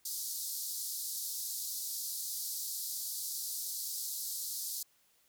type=band-pass noise; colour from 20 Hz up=white; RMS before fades=-39 dBFS; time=0.05-4.83 s; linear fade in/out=5 ms; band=4100 to 16000 Hz; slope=48 dB/octave; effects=white hiss -70 dBFS RMS until 5.28 s